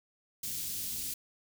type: band-stop noise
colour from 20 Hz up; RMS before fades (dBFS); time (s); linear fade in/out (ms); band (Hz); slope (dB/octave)
white; -37; 0.43-1.14; 5; 250 to 4000; 12
effects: none